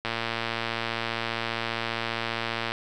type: click train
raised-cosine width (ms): 0.3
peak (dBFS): -12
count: 308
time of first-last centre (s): 0.05-2.72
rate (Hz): 115
effects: none